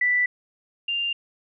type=tone pair in turn; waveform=sine; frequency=1975.5 / 2794 Hz; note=B6 / F7; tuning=0 / 0 cents; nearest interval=tritone; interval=600 cents; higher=second; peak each=-18 / -23 dBFS; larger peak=first; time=0.01-0.26 / 0.88-1.13 s; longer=neither; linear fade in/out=5 ms; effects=none